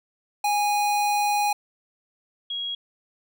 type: tone pair in turn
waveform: square / sine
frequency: 825 / 3300 Hz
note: G#5 / G#7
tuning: -12 / -12 cents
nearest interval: 2 octaves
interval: 2400 cents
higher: second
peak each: -21 / -27 dBFS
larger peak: first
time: 0.44-1.53 / 2.5-2.75 s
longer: first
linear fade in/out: 5 ms
effects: none